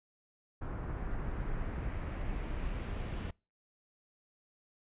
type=noise with low-pass filter sweep; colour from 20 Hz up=brown; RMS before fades=-37 dBFS; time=0.61-3.31 s; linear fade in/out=10 ms; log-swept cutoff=1400 to 3100 Hz; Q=1.5; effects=noise-tail reverb RT60 0.3 s tail -26 dB re dry + resampled to 8000 Hz